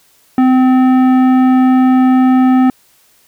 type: tone with tanh clipping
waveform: triangle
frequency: 257.3 Hz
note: C4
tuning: 29 cents flat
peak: -8 dBFS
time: 0.38-2.7 s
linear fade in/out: 2 ms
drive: 17 dB
effects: white hiss -51 dBFS RMS until 3.27 s